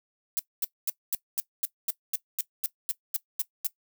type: noise bursts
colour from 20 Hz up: violet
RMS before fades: -27 dBFS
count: 14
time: 0.37-3.668 s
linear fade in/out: 0 ms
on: 22 ms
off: 230 ms
effects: noise-tail reverb RT60 0.1 s tail -18 dB re dry